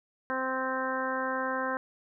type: harmonic tone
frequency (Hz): 260.8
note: C4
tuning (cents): -5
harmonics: 1 / 2 / 3 / 4 / 5 / 6 / 7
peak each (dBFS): -37 / -34 / -39 / -34 / -39 / -35 / -41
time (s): 0.3-1.77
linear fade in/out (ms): 0
effects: none